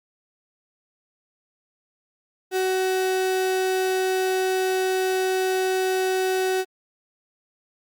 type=tone; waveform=35% pulse; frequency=375.2 Hz; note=F#4; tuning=24 cents sharp; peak=-19 dBFS; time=2.51-6.65 s; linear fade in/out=50 ms; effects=Opus 48 kbps